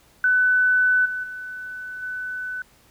sine tone with level steps, 1500 Hz, F#6, 23 cents sharp, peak -15 / -25 / -31 / -27 dBFS, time 0.24-2.62 s, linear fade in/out 2 ms, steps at 1.05 / 1.23 / 2.02 s, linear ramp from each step 10 ms, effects pink hiss -56 dBFS RMS until 2.9 s

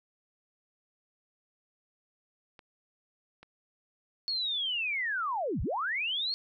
clicks, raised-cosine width 0.3 ms, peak -34 dBFS, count 2, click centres 2.592 / 3.43 s
sine linear two-way sweep, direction down then up, 4404 to 33.99 to 4404 Hz, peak -29 dBFS, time 4.28-6.34 s, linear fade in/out 0 ms, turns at 5.62 s
effects none

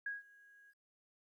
sine tone with ADSR envelope, 1648 Hz, G#6, 14 cents flat, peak -36 dBFS, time 0.06-0.74 s, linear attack 4 ms, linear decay 160 ms, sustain -24 dB, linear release 44 ms, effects 13-bit

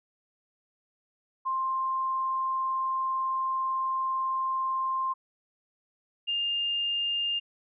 sine tone pair in turn, 1053 / 2811 Hz, C6 / F7, +11 / +11 cents, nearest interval octave + perfect fourth, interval 1700 cents, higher second, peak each -26 dBFS, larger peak neither, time 1.45-5.14 / 6.27-7.4 s, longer first, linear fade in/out 20 ms, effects none

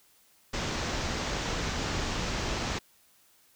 pink low-pass noise, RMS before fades -32 dBFS, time 0.53-2.79 s, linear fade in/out 10 ms, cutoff 7000 Hz, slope 48 dB/octave, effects white hiss -63 dBFS RMS until 3.55 s

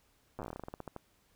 slowing click train, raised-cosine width 1 ms, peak -27 dBFS, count 18, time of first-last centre 0.39-0.963 s, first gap 8 ms, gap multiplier 1.16, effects pink hiss -70 dBFS RMS until 1.35 s

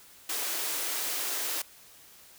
white high-pass noise, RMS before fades -32 dBFS, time 0.29-1.62 s, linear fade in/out 5 ms, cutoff 280 Hz, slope 96 dB/octave, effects white hiss -54 dBFS RMS until 2.38 s

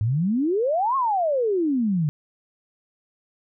sine exponential two-way sweep, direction up then down, 100.8 to 1108.7 to 143 Hz, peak -19 dBFS, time 0.01-2.09 s, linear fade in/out 0 ms, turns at 0.96 s, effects none

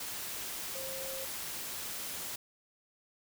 sine tone in noise, 533 Hz, C5, 32 cents sharp, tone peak -42 dBFS, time 0.75-1.25 s, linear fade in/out 5 ms, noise white, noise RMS -40 dBFS, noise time 0-2.36 s, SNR -5 dB, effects none

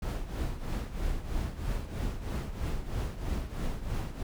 brown noise with tremolo, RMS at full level -30 dBFS, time 0.02-4.23 s, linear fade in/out 5 ms, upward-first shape triangle, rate 3.1 Hz, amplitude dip 75%, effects none

